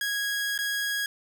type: tone with dropouts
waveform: sawtooth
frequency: 1652 Hz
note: G#6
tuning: 10 cents flat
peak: -23 dBFS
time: 0.01-1.06 s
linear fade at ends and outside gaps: 2 ms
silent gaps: 0.578-0.588 s
effects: none